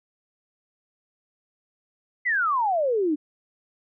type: exponential sweep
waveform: sine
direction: down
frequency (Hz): 2065 to 285.8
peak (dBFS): -20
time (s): 2.25-3.16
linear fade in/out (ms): 20
effects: none